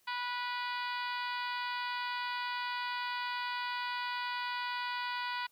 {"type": "harmonic tone with a mistuned harmonic", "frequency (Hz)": 490.1, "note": "B4", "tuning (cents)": -13, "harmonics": [2, 3, 4, 5, 6, 7, 8, 9, 10], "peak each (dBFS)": [-37, -41, -43, -45, -47, -48, -49, -50, -51], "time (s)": [0.07, 5.47], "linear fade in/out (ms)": 10, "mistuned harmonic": 10, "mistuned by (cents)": -42, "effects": ["white hiss -70 dBFS RMS until 5.51 s"]}